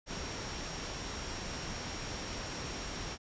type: tone in noise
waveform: sine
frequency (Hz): 5588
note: F8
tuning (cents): 0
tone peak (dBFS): -48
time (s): 0.06-3.18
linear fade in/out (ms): 50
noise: pink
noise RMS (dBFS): -40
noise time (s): 0.06-3.18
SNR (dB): -11
effects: resampled to 16000 Hz